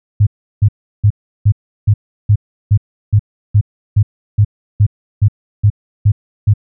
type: tone bursts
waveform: sine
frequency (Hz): 103.83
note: G#2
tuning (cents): 0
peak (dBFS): -5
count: 16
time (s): 0.2-6.538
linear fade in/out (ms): 10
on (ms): 68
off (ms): 350
effects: none